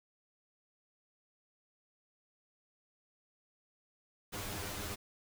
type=noise with comb filter; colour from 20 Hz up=pink; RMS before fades=-41 dBFS; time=4.32-4.96 s; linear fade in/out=20 ms; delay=9.8 ms; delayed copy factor=+0.9; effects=none